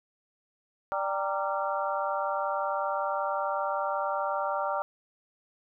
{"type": "harmonic tone with a mistuned harmonic", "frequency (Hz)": 196, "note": "G3", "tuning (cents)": 0, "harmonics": [3, 4, 5, 6, 7], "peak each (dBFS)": [-32, -33, -34, -35, -35], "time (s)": [0.92, 4.82], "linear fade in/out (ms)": 0, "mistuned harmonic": 5, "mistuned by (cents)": -92, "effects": []}